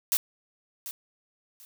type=noise with echo; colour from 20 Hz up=blue; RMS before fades=-24 dBFS; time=0.12-0.17 s; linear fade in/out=0 ms; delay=740 ms; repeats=2; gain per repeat=-13 dB; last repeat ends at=1.65 s; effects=none